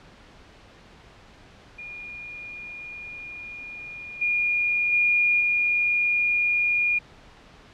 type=tone with level steps; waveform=sine; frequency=2427 Hz; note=D#7; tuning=44 cents flat; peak=-35 / -20 / -17 / -19 dBFS; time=1.78-6.99 s; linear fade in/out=10 ms; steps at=4.21 / 4.92 / 5.4 s; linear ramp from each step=10 ms; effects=pink hiss -50 dBFS RMS until 7.73 s + low-pass 4000 Hz 12 dB/octave